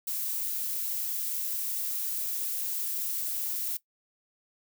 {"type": "noise", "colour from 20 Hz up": "violet", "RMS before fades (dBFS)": -32, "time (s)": [0.07, 3.77], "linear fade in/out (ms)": 5, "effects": ["noise-tail reverb RT60 0.1 s tail -18 dB re dry"]}